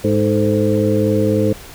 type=harmonic tone with a mistuned harmonic; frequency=103.83 Hz; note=G#2; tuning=in tune; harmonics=1 / 2 / 3 / 4 / 5; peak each=-19 / -19 / -19 / -19 / -19 dBFS; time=0.04-1.53 s; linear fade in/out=5 ms; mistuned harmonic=4; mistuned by=+86 cents; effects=pink hiss -37 dBFS RMS until 1.74 s